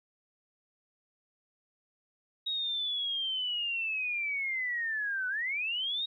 sine linear two-way sweep, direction down then up, 3800 to 1480 to 3800 Hz, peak -30 dBFS, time 2.46-6.06 s, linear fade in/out 10 ms, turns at 5.28 s, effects 12-bit

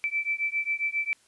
sine beating tone pair, 2321 / 2328.4 Hz, D7 / D7, -21 / -15 cents, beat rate 7.4 Hz, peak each -29 dBFS, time 0.04-1.13 s, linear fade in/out 0 ms, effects white hiss -62 dBFS RMS until 1.27 s + resampled to 24000 Hz

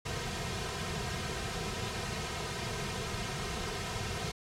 pink noise with comb filter, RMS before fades -36 dBFS, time 0.05-4.32 s, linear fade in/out 10 ms, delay 3.5 ms, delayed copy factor -0.95, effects low-pass 7000 Hz 12 dB/octave

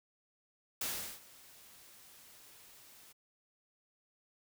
white noise with ADSR envelope, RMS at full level -36 dBFS, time 0.81-3.13 s, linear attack 5 ms, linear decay 380 ms, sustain -22 dB, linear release 16 ms, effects none

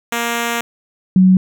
5% pulse / sine tone pair in turn, 234.7 / 186.28 Hz, A#3 / F#3, +12 / +12 cents, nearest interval major third, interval 400 cents, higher first, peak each -6 dBFS, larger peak neither, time 0.12-0.61 / 1.16-1.37 s, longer first, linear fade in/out 2 ms, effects none

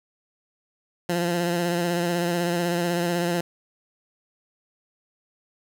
15% pulse tone with vibrato, 173.3 Hz, F3, 13 cents flat, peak -16 dBFS, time 1.09-3.41 s, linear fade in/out 5 ms, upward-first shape sine, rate 16 Hz, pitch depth 34 cents each way, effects none

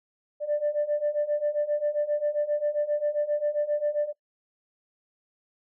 sine beating tone pair, 587.3 / 594.8 Hz, D5 / D5, 0 / +22 cents, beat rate 7.5 Hz, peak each -27 / -25 dBFS, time 0.4-4.13 s, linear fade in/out 50 ms, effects noise-tail reverb RT60 0.1 s tail -22 dB re dry + tanh soft clip ceiling -18 dBFS

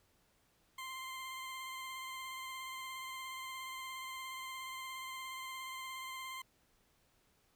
20% pulse tone with vibrato, 1046.5 Hz, C6, in tune, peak -38 dBFS, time 0.78-6.42 s, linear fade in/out 5 ms, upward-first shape triangle, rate 17 Hz, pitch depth 21 cents each way, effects pink hiss -73 dBFS RMS until 7.55 s

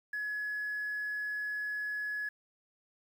sine tone, 1692 Hz, G#6, 32 cents sharp, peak -32 dBFS, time 0.13-2.29 s, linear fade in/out 5 ms, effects tanh soft clip ceiling -30 dBFS + 10-bit

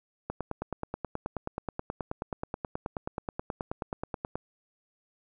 click train, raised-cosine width 1 ms, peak -18 dBFS, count 39, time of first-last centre 0.3-4.355 s, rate 9.37 Hz, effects none

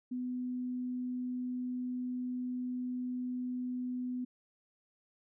sine tone, 250 Hz, B3, 21 cents sharp, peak -34 dBFS, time 0.11-4.25 s, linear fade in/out 10 ms, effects none

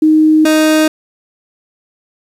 sine / 30% pulse tone pair in turn, 311.2 / 311.2 Hz, D#4 / D#4, 0 / 0 cents, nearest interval unison, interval 0 cents, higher neither, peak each -5 dBFS, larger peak neither, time 0.02-0.45 / 0.45-0.88 s, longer neither, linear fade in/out 5 ms, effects resampled to 32000 Hz + 7-bit

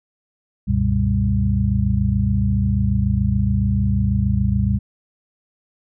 sine tone cluster, 68.4 / 95.9 / 122.6 / 197.9 Hz, C#2 / G2 / B2 / G3, -23 / -37 / -12 / +17 cents, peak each -21 dBFS, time 0.67-4.79 s, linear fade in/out 20 ms, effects none

